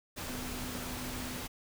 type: tone in noise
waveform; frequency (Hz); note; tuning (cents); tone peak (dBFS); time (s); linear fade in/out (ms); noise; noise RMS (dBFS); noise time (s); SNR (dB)
sine; 250; B3; +21; -43; 0.28-1.42; 20; pink; -40; 0.16-1.48; -6
effects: none